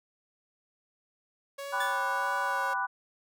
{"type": "tone with vibrato", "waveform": "sawtooth", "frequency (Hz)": 554.4, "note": "C#5", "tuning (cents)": 0, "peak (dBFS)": -33, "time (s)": [1.58, 2.74], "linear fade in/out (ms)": 10, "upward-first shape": "sine", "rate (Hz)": 1.6, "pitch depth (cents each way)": 24}
{"type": "chord", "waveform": "sine", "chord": "G major seventh", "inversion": "none", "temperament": "equal with one note detuned", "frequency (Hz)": [784, 993.5, 1174.7, 1480], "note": ["G5", "B5", "D6", "F#6"], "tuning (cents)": [0, 10, 0, 0], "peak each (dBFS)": [-36, -31, -37, -32], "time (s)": [1.72, 2.87], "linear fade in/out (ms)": 20}
{"type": "tone with exponential decay", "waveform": "30% pulse", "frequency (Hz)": 1731, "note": "A6", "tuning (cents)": -29, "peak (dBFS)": -28, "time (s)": [1.8, 2.21], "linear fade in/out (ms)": 5, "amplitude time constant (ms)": 87}
{"effects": []}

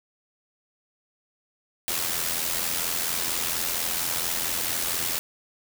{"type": "noise with amplitude modulation", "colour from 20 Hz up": "white", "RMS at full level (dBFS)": -25, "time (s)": [1.88, 5.19], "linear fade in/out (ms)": 0, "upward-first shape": "sine", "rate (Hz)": 84.3, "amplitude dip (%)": 55, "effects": []}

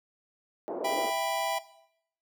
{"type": "band-pass noise", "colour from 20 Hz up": "pink", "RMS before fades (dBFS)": -35, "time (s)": [0.68, 1.1], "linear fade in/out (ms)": 0, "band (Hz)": [340, 730], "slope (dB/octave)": 24}
{"type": "chord", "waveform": "square", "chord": "E minor", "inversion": "none", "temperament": "just", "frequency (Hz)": [659.3, 791.1, 988.9], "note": ["E5", "G5", "B5"], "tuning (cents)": [0, 16, 2], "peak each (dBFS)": [-31, -32, -35], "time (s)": [0.84, 1.59], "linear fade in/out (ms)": 10}
{"effects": ["noise-tail reverb RT60 0.7 s tail -17 dB re dry"]}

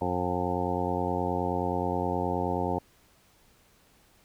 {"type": "harmonic tone", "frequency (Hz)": 89.5, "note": "F2", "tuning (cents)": 43, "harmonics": [1, 2, 3, 4, 5, 6, 8, 9, 10], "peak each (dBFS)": [-35, -35, -35, -35, -35, -35, -35, -35, -35], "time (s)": [0.01, 2.79], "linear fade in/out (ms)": 5, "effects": ["pink hiss -62 dBFS RMS until 4.24 s"]}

